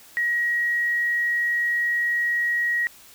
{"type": "tone", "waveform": "sine", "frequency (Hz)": 1900, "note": "A#6", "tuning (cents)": 33, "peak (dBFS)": -20, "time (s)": [0.17, 2.87], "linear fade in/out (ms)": 0, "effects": ["white hiss -49 dBFS RMS until 3.14 s"]}